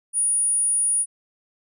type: tone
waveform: sine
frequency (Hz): 9640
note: D9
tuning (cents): +44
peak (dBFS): -18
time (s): 0.13-1.06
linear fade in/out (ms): 50
effects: none